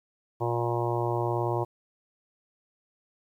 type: harmonic tone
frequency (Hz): 118.7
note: A#2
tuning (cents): +32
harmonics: 1 / 3 / 4 / 5 / 6 / 7 / 8 / 9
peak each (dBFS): -30 / -30 / -36 / -35 / -36 / -36 / -34 / -40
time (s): 0.4-1.65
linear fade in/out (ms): 20
effects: 10-bit